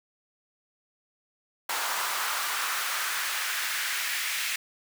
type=noise with high-pass filter sweep; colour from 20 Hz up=pink; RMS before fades=-30 dBFS; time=1.69-4.56 s; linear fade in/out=5 ms; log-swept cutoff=980 to 2100 Hz; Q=1.8; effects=none